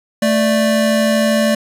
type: tone pair together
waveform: square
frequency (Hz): 220.3 / 588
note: A3 / D5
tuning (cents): +2 / +2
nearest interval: octave + perfect fourth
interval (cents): 1700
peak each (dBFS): -15 / -16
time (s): 0.22-1.55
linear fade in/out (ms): 5
effects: resampled to 32000 Hz